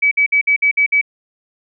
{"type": "tone bursts", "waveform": "sine", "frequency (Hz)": 2285, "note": "D7", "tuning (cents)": -48, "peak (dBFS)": -10, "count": 7, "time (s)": [0.02, 1.014], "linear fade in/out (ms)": 10, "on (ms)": 94, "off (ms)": 56, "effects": []}